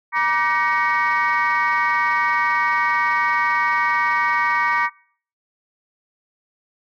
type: tone cluster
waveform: sine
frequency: 952 / 1176 / 1531 / 1891 / 2228 Hz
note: A#5 / D6 / G6 / A#6 / C#7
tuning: +36 / +2 / -41 / +24 / +8 cents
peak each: -20 / -21 / -26 / -21 / -24 dBFS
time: 0.12-4.9 s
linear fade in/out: 50 ms
effects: noise-tail reverb RT60 0.5 s tail -23 dB re dry + tanh soft clip ceiling -10 dBFS